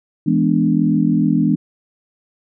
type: chord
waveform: sine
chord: E dominant seventh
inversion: none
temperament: equal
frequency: 164.81 / 207.7 / 246.9 / 293.7 Hz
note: E3 / G#3 / B3 / D4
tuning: 0 / 0 / 0 / 0 cents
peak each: -18 dBFS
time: 0.26-1.56 s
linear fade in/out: 10 ms
effects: none